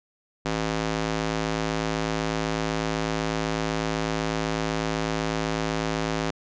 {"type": "tone with high-pass filter", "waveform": "square", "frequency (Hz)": 54, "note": "A1", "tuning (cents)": -32, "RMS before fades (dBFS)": -27, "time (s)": [0.45, 6.31], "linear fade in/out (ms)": 10, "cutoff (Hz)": 180, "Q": 0.57, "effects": ["resampled to 16000 Hz"]}